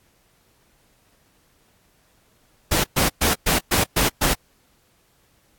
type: noise bursts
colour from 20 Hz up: pink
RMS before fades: -19 dBFS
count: 7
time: 2.71-4.34 s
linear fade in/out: 10 ms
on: 130 ms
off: 120 ms
effects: pink hiss -61 dBFS RMS until 5.58 s + AAC 64 kbps